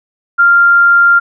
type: tone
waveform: sine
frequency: 1393 Hz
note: F6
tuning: 5 cents flat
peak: -4 dBFS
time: 0.38-1.2 s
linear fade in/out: 20 ms
effects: none